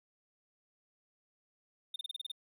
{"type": "tone bursts", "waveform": "triangle", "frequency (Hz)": 3639, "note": "A#7", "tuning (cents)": -42, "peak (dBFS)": -35, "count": 8, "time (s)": [1.94, 2.317], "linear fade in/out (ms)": 5, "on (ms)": 20, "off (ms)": 31, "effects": []}